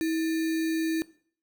sine tone with sample-and-hold, 322.7 Hz, E4, 37 cents flat, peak -24 dBFS, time 0.01-1.02 s, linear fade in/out 0 ms, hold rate 2100 Hz, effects noise-tail reverb RT60 0.5 s tail -19 dB re dry

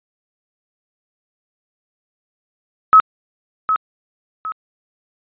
sine tone with echo, 1284 Hz, E6, 46 cents flat, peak -4 dBFS, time 2.93-3 s, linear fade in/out 0 ms, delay 760 ms, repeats 2, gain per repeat -9 dB, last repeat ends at 4.52 s, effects resampled to 8000 Hz

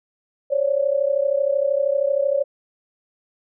sine tone pair together, 543 / 575.9 Hz, C#5 / D5, -36 / -34 cents, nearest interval minor second, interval 102 cents, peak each -20 dBFS, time 0.5-2.44 s, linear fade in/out 20 ms, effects none

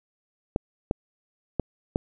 clicks, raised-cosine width 2 ms, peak -10 dBFS, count 4, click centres 0.561 / 0.911 / 1.597 / 1.959 s, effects none

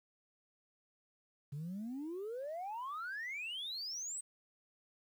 sine exponential sweep, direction up, 137 to 8372 Hz, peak -38 dBFS, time 1.52-4.21 s, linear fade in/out 10 ms, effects tanh soft clip ceiling -37 dBFS + 11-bit

